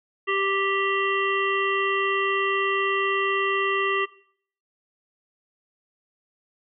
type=harmonic tone; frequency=392 Hz; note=G4; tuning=in tune; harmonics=1 / 3 / 5 / 7 / 8; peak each=-26 / -26 / -27 / -29 / -37 dBFS; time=0.27-4.06 s; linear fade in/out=20 ms; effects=noise-tail reverb RT60 0.6 s tail -20 dB re dry